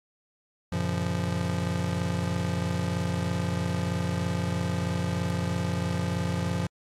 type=chord; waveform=square; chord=Gb major seventh; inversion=none; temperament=just; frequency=92.5 / 115.62 / 138.75 / 173.43 Hz; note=Gb2 / Bb2 / Db3 / F3; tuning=0 / -14 / +2 / -12 cents; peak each=-32 / -35 / -36 / -30 dBFS; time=0.72-6.67 s; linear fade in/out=5 ms; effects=low-pass 9000 Hz 12 dB/octave + AAC 64 kbps